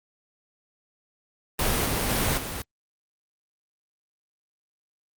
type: noise with level steps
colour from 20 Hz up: pink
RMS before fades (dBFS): -24 / -26 / -24 / -32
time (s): 1.59-2.62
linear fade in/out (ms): 2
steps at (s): 1.85 / 2.09 / 2.37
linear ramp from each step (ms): 10
effects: Opus 32 kbps